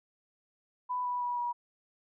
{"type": "tone with pitch steps", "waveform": "sine", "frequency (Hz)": [994, 983.7, 973.5, 963.5], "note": ["B5", "B5", "B5", "B5"], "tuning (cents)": [11, -7, -25, -43], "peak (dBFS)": -30, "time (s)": [0.89, 1.53], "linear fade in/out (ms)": 20, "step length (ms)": 160, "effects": []}